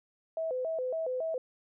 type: tone with vibrato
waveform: sine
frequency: 574 Hz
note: D5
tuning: 40 cents flat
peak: -30 dBFS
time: 0.37-1.38 s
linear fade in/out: 2 ms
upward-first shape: square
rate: 3.6 Hz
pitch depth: 210 cents each way
effects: none